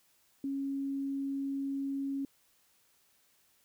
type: tone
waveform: sine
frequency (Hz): 275.1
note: C#4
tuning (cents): -13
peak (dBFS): -32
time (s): 0.44-2.25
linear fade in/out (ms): 2
effects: white hiss -69 dBFS RMS until 3.64 s